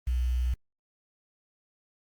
sine tone with quantisation, 61.74 Hz, B1, in tune, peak -24 dBFS, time 0.07-0.54 s, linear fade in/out 5 ms, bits 8, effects Opus 24 kbps

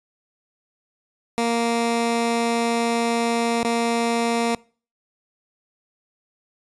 15% pulse tone with dropouts, 233.1 Hz, A#3, in tune, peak -13 dBFS, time 1.38-4.55 s, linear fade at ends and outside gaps 0 ms, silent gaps 3.632-3.648 s, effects noise-tail reverb RT60 0.4 s tail -24 dB re dry + resampled to 24000 Hz

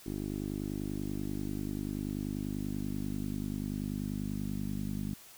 10% pulse tone with low-pass filter sweep, 50.3 Hz, G1, 45 cents sharp, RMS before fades -36 dBFS, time 0.06-5.14 s, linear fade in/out 5 ms, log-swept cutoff 340 to 220 Hz, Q 2.7, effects white hiss -54 dBFS RMS until 5.37 s

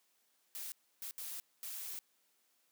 blue noise bursts at uneven times, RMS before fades -44 dBFS, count 4, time 0.55-0.72 / 1.02-1.11 / 1.18-1.4 / 1.63-1.99 s, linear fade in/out 0 ms, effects white hiss -75 dBFS RMS until 2.71 s + high-pass 200 Hz 12 dB/octave

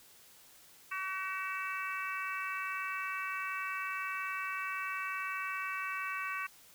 harmonic tone, 379.2 Hz, F#4, 43 cents sharp, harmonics 3 / 4 / 5 / 6 / 7, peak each -39 / -41 / -44 / -43 / -42 dBFS, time 0.91-6.47 s, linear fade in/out 10 ms, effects white hiss -59 dBFS RMS until 6.74 s

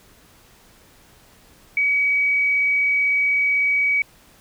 sine tone, 2269 Hz, C#7, 40 cents sharp, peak -16 dBFS, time 1.77-4.02 s, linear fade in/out 2 ms, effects pink hiss -52 dBFS RMS until 4.4 s

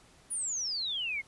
sine exponential sweep, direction down, 10000 to 2100 Hz, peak -31 dBFS, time 0.3-1.22 s, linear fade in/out 20 ms, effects pink hiss -60 dBFS RMS until 1.27 s + resampled to 24000 Hz

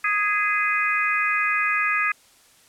harmonic tone with a mistuned harmonic, 415.3 Hz, G#4, in tune, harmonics 3 / 4 / 5 / 6, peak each -25 / -25 / -25 / -25 dBFS, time 0.04-2.12 s, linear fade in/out 5 ms, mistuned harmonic 5, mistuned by -24 cents, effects white hiss -55 dBFS RMS until 2.68 s + low-pass 11000 Hz 12 dB/octave

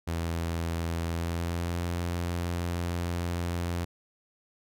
sawtooth tone with pitch glide, 83.6 to 86.55 Hz, E2 to F2, +25 to -15 cents, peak -25 dBFS, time 0.07-3.85 s, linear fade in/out 10 ms, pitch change +60 cents, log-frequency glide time 1.06-1.82 s, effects none

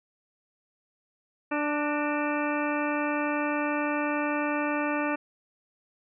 harmonic tone with a mistuned harmonic, 294.8 Hz, D4, 7 cents sharp, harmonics 1 / 2 / 3 / 4 / 5 / 6 / 8 / 9, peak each -29 / -32 / -34 / -35 / -36 / -37 / -38 / -39 dBFS, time 1.51-5.16 s, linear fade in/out 10 ms, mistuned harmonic 6, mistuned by +42 cents, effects none

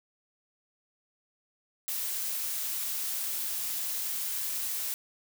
blue noise, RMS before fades -33 dBFS, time 1.88-4.94 s, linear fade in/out 0 ms, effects none

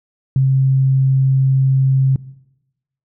sine tone, 133.5 Hz, C3, 35 cents sharp, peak -10 dBFS, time 0.36-2.16 s, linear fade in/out 2 ms, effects noise-tail reverb RT60 0.9 s tail -19 dB re dry

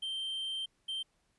triangle tone bursts at uneven times, 3136 Hz, G7, in tune, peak -33 dBFS, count 2, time 0.02-0.66 / 0.88-1.03 s, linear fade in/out 10 ms, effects pink hiss -75 dBFS RMS until 1.38 s + resampled to 24000 Hz

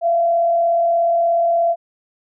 sine tone with frequency modulation, 680 Hz, F5, 46 cents flat, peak -13 dBFS, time 0.01-1.76 s, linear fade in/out 50 ms, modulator 36.8 Hz, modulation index 0.33, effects none

